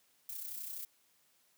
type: noise with amplitude modulation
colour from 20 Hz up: violet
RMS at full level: -41 dBFS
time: 0.29-0.85 s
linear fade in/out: 2 ms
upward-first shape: sine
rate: 31.8 Hz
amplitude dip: 50%
effects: white hiss -71 dBFS RMS until 1.57 s + high-pass 100 Hz 12 dB/octave